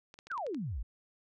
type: clicks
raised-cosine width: 0.2 ms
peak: -33 dBFS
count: 7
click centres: 0.141 / 0.189 / 0.27 / 0.316 / 0.378 / 0.466 / 0.546 s
type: exponential sweep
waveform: sine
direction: down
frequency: 1661.2 to 44.79 Hz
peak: -34 dBFS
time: 0.3-0.83 s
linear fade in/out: 10 ms
effects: none